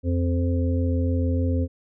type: harmonic tone with a mistuned harmonic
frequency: 86.5 Hz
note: F2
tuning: 16 cents flat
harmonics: 1 / 3 / 5 / 6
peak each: -21 / -26 / -35 / -32 dBFS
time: 0.03-1.68 s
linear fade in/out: 50 ms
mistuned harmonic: 1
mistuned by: -21 cents
effects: none